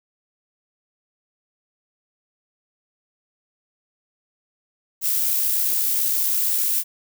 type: noise with amplitude modulation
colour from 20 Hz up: violet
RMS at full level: -20 dBFS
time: 5.01-6.84 s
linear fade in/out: 50 ms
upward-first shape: sine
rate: 66.7 Hz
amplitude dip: 25%
effects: none